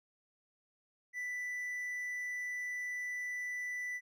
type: tone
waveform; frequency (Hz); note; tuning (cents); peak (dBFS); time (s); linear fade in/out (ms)
triangle; 1981; B6; +5; -35; 1.13-4.01; 50
effects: none